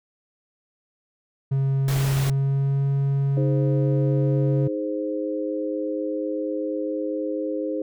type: tone with pitch glide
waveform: triangle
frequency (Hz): 135.9 to 138.44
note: C#3 to C#3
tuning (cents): -34 to -2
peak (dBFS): -17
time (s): 1.51-4.68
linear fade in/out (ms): 10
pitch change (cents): +32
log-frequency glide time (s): 2.04-2.86
type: noise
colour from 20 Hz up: pink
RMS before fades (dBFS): -31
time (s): 1.88-2.3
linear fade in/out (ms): 2
type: chord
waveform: sine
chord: Ab major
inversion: second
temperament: equal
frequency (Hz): 311.1 / 415.3 / 523.3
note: Eb4 / Ab4 / C5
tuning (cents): 0 / 0 / 0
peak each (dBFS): -27 / -31 / -28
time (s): 3.37-7.82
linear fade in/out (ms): 2
effects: none